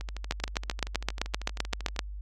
two click trains, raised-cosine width 0.2 ms, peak -9 / -21 dBFS, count 14 / 26, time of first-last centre 0.31-1.992 / 0.01-1.963 s, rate 7.73 / 12.8 Hz, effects added 50 Hz sine -36 dBFS peak until 2.21 s + AAC 64 kbps

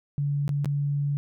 sine tone with dropouts, 143.2 Hz, D3, 43 cents flat, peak -23 dBFS, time 0.18-1.17 s, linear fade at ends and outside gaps 0 ms, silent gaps 0.479-0.492 / 0.646-0.657 s, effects none

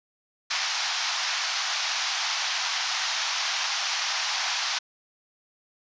white band-pass noise, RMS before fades -28 dBFS, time 0.5-4.79 s, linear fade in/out 10 ms, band 710 to 6100 Hz, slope 48 dB/octave, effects resampled to 16000 Hz

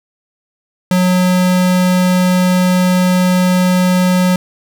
square tone, 182.2 Hz, F#3, 26 cents flat, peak -10 dBFS, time 0.91-4.36 s, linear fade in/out 2 ms, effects none

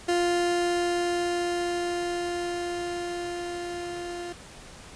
30% pulse tone with level ramp, 349.2 Hz, F4, in tune, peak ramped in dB -19 to -31 dBFS, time 0.08-4.33 s, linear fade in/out 10 ms, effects pink hiss -46 dBFS RMS until 4.95 s + resampled to 22050 Hz

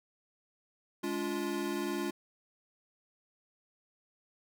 square chord, D diminished, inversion second, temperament equal with one note detuned, 207.7 / 287.3 / 349.2 Hz, Ab3 / D4 / F4, 0 / -38 / 0 cents, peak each -40 / -38 / -36 dBFS, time 1.03-2.11 s, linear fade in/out 10 ms, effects none

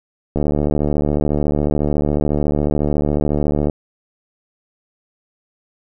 click train, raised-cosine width 2 ms, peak -5 dBFS, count 248, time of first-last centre 0.36-3.698 s, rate 74 Hz, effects none

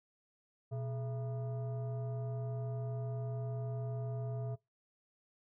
sine tone with frequency modulation, 123.47 Hz, B2, in tune, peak -35 dBFS, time 0.71-4.56 s, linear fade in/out 20 ms, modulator 546 Hz, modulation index 0.57, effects noise-tail reverb RT60 0.2 s tail -23 dB re dry + tanh soft clip ceiling -31 dBFS

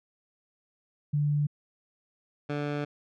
sine / 15% pulse tone pair in turn, 146.83 / 146.14 Hz, D3 / D3, 0 / -8 cents, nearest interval unison, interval 8 cents, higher first, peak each -23 dBFS, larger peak neither, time 1.13-1.47 / 2.49-2.85 s, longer second, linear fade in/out 10 ms, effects low-pass 3000 Hz 12 dB/octave

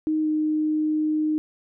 sine tone with pitch glide, 311.1 to 307.9 Hz, D#4 to D#4, 0 to -18 cents, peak -20 dBFS, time 0.07-1.38 s, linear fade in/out 0 ms, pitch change -18 cents, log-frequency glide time 0.22-0.27 s, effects none

